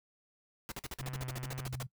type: noise bursts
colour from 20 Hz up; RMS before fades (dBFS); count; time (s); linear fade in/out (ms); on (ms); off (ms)
pink; -41; 16; 0.69-1.827; 0; 27; 47
type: tone with vibrato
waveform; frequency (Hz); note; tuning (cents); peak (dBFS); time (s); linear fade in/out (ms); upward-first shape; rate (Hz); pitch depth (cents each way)
sine; 130.81; C3; 0; -39; 0.99-1.87; 10; square; 2.2; 25
type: click train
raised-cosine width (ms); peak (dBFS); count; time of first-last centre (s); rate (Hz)
0.5; -36; 81; 1.03-1.66; 127
effects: noise-tail reverb RT60 0.1 s tail -19 dB re dry